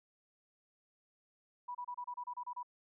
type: tone bursts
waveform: sine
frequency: 980 Hz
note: B5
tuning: 14 cents flat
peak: -39 dBFS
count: 10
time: 1.68-2.631 s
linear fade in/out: 10 ms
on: 69 ms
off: 29 ms
effects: none